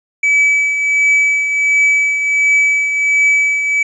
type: tone with tremolo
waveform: triangle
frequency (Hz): 2292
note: D7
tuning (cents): -43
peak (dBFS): -6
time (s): 0.23-3.83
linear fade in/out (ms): 5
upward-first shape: triangle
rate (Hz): 1.4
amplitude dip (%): 55
effects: resampled to 22050 Hz + 8-bit